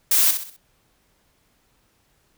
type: noise with echo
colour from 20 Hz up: blue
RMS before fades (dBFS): -17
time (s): 0.11-0.31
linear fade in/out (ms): 5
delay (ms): 64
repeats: 4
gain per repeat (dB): -8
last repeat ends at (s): 0.566
effects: pink hiss -64 dBFS RMS until 2.37 s